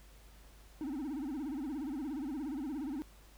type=tone with vibrato; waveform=triangle; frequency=284.2 Hz; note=C#4; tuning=43 cents sharp; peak=-34 dBFS; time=0.81-3.02 s; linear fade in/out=0 ms; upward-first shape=sine; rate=17 Hz; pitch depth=200 cents each way; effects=added 50 Hz sine -56 dBFS peak until 3.37 s + pink hiss -62 dBFS RMS until 3.37 s